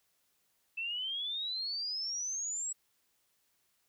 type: exponential sweep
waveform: sine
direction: up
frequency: 2637 to 7830 Hz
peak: -34 dBFS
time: 0.77-2.73 s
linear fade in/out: 10 ms
effects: white hiss -75 dBFS RMS until 3.88 s